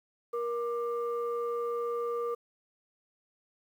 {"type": "tone pair together", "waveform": "sine", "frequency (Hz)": [472.9, 1184.8], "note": ["A#4", "D6"], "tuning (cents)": [25, 15], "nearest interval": "octave + major third", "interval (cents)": 1590, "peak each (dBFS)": [-30, -36], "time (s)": [0.33, 2.35], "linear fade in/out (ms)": 10, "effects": ["tanh soft clip ceiling -23 dBFS", "10-bit"]}